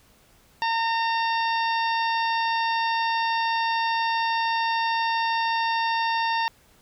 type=harmonic tone with a mistuned harmonic; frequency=913 Hz; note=A#5; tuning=36 cents flat; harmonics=1 / 2 / 3 / 4 / 5 / 6; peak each=-23 / -29 / -33 / -35 / -37 / -39 dBFS; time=0.62-6.48 s; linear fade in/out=0 ms; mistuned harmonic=5; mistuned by=+22 cents; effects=pink hiss -58 dBFS RMS until 6.81 s